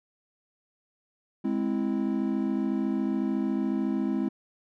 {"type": "chord", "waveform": "triangle", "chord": "Ab augmented", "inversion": "none", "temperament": "equal", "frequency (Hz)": [207.7, 261.6, 329.6], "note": ["Ab3", "C4", "E4"], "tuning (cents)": [0, 0, 0], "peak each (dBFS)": [-27, -27, -29], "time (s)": [1.44, 4.29], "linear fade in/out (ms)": 10, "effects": []}